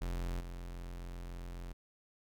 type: tone with level steps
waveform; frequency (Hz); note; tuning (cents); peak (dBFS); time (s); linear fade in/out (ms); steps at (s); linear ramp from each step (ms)
45% pulse; 43.65; F1; 0; -35 / -42; 0.01-1.73; 10; 0.4; 2
effects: none